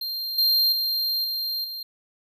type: tone with level steps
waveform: square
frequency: 4186 Hz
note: C8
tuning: in tune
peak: -28 / -18 / -23 / -26 / -32 dBFS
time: 0.01-1.83 s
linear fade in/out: 5 ms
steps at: 0.38 / 0.72 / 1.24 / 1.64 s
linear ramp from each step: 5 ms
effects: none